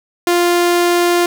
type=tone; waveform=sawtooth; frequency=349.2 Hz; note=F4; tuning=in tune; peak=-7 dBFS; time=0.27-1.26 s; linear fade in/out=2 ms; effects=none